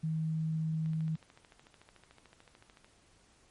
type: tone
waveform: sine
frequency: 158.9 Hz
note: D#3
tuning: 37 cents sharp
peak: -30 dBFS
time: 0.03-1.16 s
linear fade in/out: 10 ms
type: click train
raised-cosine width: 0.3 ms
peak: -39 dBFS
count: 28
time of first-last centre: 0.86-2.845 s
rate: 13.6 Hz
effects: pink hiss -65 dBFS RMS until 3.5 s + MP3 48 kbps